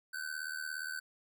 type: tone with amplitude modulation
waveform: square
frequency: 1521 Hz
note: F#6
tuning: 47 cents sharp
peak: -35 dBFS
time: 0.13-1 s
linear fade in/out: 10 ms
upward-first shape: sine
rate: 77.2 Hz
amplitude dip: 80%
effects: none